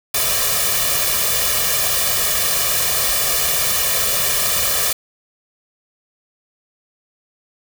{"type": "noise with comb filter", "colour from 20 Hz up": "white", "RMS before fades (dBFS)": -18, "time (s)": [0.14, 4.93], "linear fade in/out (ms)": 5, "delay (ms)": 1.7, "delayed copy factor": 0.85, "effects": []}